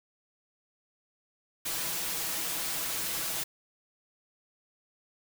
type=noise with comb filter; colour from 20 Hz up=white; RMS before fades=-33 dBFS; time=1.65-3.44 s; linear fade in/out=10 ms; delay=6.1 ms; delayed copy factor=+0.65; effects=none